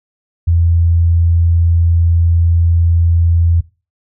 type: tone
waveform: sine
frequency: 84.4 Hz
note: E2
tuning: 41 cents sharp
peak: -8 dBFS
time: 0.47-3.61 s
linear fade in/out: 10 ms
effects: noise-tail reverb RT60 0.3 s tail -20 dB re dry